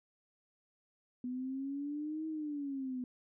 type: exponential two-way sweep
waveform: sine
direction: up then down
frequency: 246.9 to 318.7 to 247.9 Hz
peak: -36 dBFS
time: 1.24-3.04 s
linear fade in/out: 2 ms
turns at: 2.27 s
effects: none